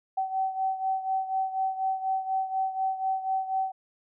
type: beating tone pair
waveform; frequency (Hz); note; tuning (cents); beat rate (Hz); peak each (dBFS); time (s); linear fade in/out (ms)
sine; 763 / 767.1; G5 / G5; -47 / -38; 4.1; -27 / -32; 0.17-3.72; 10
effects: none